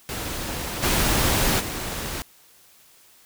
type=noise with level steps; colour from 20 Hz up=pink; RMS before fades=-30 / -21 / -30 dBFS; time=0.09-2.22 s; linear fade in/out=0 ms; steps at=0.82 / 1.59 s; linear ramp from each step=20 ms; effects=white hiss -54 dBFS RMS until 3.25 s